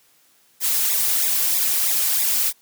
blue noise with flanger, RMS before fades -20 dBFS, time 0.6-2.53 s, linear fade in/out 50 ms, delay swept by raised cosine 0.66 to 3.16 ms, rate 3.1 Hz, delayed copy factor -1, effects white hiss -58 dBFS RMS until 2.61 s + high-pass 100 Hz 12 dB/octave

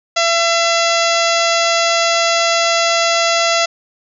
harmonic tone with a mistuned harmonic, 674 Hz, E5, 38 cents sharp, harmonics 1 / 2 / 3 / 4 / 5 / 6 / 7 / 8 / 9 / 10, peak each -16 / -19 / -21 / -22 / -23 / -24 / -24 / -25 / -26 / -26 dBFS, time 0.16-3.66 s, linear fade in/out 10 ms, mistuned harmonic 8, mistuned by -50 cents, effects none

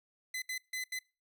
sawtooth tone bursts at uneven times, 2023 Hz, B6, 41 cents sharp, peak -32 dBFS, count 4, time 0.34-0.42 / 0.49-0.58 / 0.73-0.84 / 0.92-0.99 s, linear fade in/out 5 ms, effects noise-tail reverb RT60 0.3 s tail -23 dB re dry

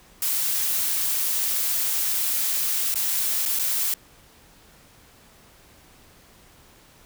blue noise with dropouts, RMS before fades -24 dBFS, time 0.22-3.94 s, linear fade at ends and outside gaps 2 ms, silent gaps 2.942-2.956 / 3.454-3.459 / 3.59-3.594 s, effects pink hiss -53 dBFS RMS until 7.05 s

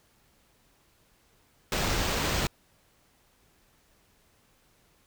pink noise with sample-and-hold, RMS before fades -28 dBFS, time 1.72-2.47 s, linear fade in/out 2 ms, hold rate 11025 Hz, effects pink hiss -65 dBFS RMS until 5.06 s

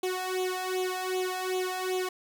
sawtooth tone with flanger, 370 Hz, F#4, in tune, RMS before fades -31 dBFS, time 0.03-2.09 s, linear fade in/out 5 ms, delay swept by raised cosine 0.29 to 1.21 ms, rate 2.6 Hz, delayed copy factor +0.95, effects 10-bit

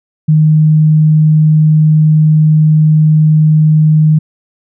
sine tone, 154.8 Hz, D#3, 9 cents flat, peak -4 dBFS, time 0.28-4.19 s, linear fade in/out 10 ms, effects none

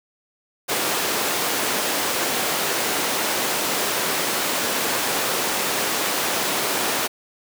pink high-pass noise, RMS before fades -23 dBFS, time 0.68-7.08 s, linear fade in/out 20 ms, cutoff 340 Hz, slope 12 dB/octave, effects none

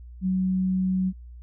sine tone, 186.6 Hz, F#3, 15 cents sharp, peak -21 dBFS, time 0.21-1.13 s, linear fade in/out 50 ms, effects added 60 Hz sine -40 dBFS peak until 1.42 s

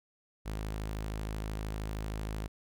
sawtooth tone, 53 Hz, G#1, 36 cents sharp, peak -31 dBFS, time 0.45-2.48 s, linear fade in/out 20 ms, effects none

